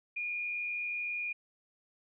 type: tone with frequency modulation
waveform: sine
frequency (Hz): 2431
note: D#7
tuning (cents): -41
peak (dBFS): -33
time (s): 0.16-1.33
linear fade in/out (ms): 10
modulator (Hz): 87.6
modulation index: 0.48
effects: none